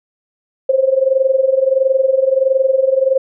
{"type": "tone with amplitude modulation", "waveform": "sine", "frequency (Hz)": 530, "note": "C5", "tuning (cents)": 22, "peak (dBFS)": -7, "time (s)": [0.69, 3.18], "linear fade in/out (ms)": 5, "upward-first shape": "sine", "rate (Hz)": 21.5, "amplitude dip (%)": 80, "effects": []}